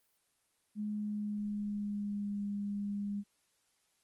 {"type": "tone with pitch glide", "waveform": "sine", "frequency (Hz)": [210, 203], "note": ["G#3", "G#3"], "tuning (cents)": [19, -39], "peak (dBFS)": -34, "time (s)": [0.75, 3.24], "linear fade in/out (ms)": 50, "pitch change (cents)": -58, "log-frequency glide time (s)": [0.9, 2.44], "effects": ["white hiss -75 dBFS RMS until 4.03 s", "Opus 24 kbps"]}